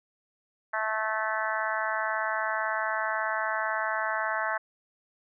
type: harmonic tone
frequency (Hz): 218.1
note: A3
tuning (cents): -15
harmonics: 3 / 4 / 5 / 6 / 7 / 8 / 9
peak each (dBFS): -34 / -34 / -34 / -36 / -33 / -34 / -39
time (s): 0.73-4.58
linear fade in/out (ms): 10
effects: none